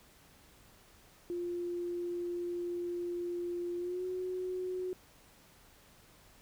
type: tone with pitch glide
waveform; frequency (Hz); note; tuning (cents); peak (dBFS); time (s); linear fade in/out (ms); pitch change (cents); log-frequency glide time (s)
sine; 349.7 to 367.5; F4 to F#4; +2 to -12; -34; 1.3-4.93; 0; +86; 3.78-4.05
effects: pink hiss -61 dBFS RMS until 6.41 s